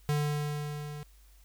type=tone with level ramp; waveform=square; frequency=147.9 Hz; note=D3; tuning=13 cents sharp; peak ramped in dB=-26 to -40 dBFS; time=0.09-1.03 s; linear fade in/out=0 ms; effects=added 50 Hz sine -55 dBFS peak until 1.44 s + white hiss -65 dBFS RMS until 1.44 s